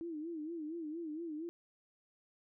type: tone with vibrato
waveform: sine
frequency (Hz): 320.5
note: E4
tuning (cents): -49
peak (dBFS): -39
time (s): 0.01-1.49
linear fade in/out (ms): 0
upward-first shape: sine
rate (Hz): 4.3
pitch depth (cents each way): 120
effects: none